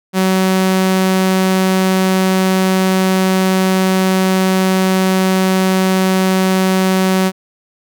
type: tone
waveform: sawtooth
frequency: 188.2 Hz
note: F#3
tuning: 30 cents sharp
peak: -7 dBFS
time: 0.13-7.32 s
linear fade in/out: 50 ms
effects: none